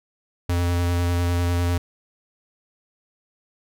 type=tone with vibrato; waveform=square; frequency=87.31 Hz; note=F2; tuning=in tune; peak=-20 dBFS; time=0.49-1.78 s; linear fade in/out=5 ms; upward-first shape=square; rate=10 Hz; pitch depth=12 cents each way; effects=none

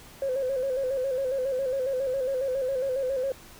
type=tone with vibrato; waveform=sine; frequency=527 Hz; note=C5; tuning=12 cents sharp; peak=-24 dBFS; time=0.22-3.32 s; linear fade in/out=2 ms; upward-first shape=square; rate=7.3 Hz; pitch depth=61 cents each way; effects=tanh soft clip ceiling -20 dBFS + pink hiss -49 dBFS RMS until 3.59 s

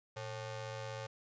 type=ring-modulated tone; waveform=sawtooth; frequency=329.6 Hz; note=E4; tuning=in tune; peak=-34 dBFS; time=0.16-1.07 s; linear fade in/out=10 ms; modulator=213 Hz; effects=resampled to 16000 Hz + 12-bit

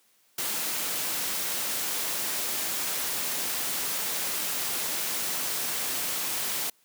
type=noise; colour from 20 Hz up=white; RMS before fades=-30 dBFS; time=0.38-6.7 s; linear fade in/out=5 ms; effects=white hiss -65 dBFS RMS until 6.84 s + high-pass 150 Hz 12 dB/octave

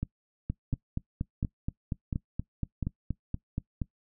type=two click trains; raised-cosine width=5 ms; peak=-18 / -18 dBFS; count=5 / 15; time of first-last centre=0.03-2.827 / 0.5-3.818 s; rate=1.43 / 4.22 Hz; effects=noise-tail reverb RT60 0.1 s tail -21 dB re dry

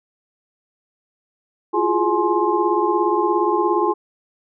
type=tone cluster; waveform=sine; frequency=341.1 / 358.2 / 418.2 / 844 / 1054 Hz; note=F4 / F4 / G#4 / G#5 / C6; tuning=-41 / +44 / +12 / +28 / +12 cents; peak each=-22 dBFS; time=1.73-3.94 s; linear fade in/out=20 ms; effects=none

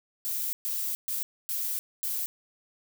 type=noise bursts at uneven times; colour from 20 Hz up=violet; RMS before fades=-31 dBFS; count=5; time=0.25-0.53 / 0.65-0.95 / 1.08-1.23 / 1.49-1.79 / 2.03-2.26 s; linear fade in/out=0 ms; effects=none

